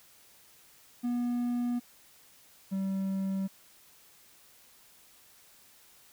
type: tone pair in turn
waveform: triangle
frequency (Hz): 242.3 / 192.84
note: B3 / G3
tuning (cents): -33 / -28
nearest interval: major third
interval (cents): 395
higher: first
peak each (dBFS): -26 / -27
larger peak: first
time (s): 1.03-1.8 / 2.71-3.48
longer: neither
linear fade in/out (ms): 20
effects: white hiss -59 dBFS RMS until 6.12 s